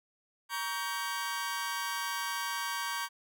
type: chord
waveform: sawtooth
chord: G diminished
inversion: first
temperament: just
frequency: 940.8 / 1128.9 / 1568 Hz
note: Bb5 / Db6 / G6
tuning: +16 / +31 / 0 cents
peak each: -34 dBFS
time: 0.49-3.09 s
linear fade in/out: 50 ms
effects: none